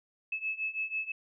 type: beating tone pair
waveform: sine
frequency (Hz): 2597 / 2603.1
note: E7 / E7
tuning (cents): -26 / -22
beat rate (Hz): 6.1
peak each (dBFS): -36 / -34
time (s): 0.32-1.12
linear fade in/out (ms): 5
effects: none